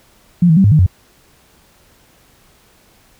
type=tone with pitch steps; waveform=sine; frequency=175.1 / 159.8 / 193.3 / 102.6 / 153.6 / 91.6 Hz; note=F3 / D#3 / G3 / G#2 / D#3 / F#2; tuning=+5 / +47 / -24 / -21 / -22 / -17 cents; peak=-6 dBFS; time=0.42-0.864 s; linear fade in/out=5 ms; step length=74 ms; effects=pink hiss -51 dBFS RMS until 3.19 s